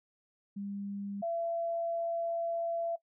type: tone pair in turn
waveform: sine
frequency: 200.4 / 674.1 Hz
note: G3 / E5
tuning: +38 / +39 cents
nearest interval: octave + major sixth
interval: 2101 cents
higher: second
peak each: -36 / -31 dBFS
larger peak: second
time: 0.56-1.22 / 1.22-2.96 s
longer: second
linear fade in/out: 10 ms
effects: noise-tail reverb RT60 0.1 s tail -18 dB re dry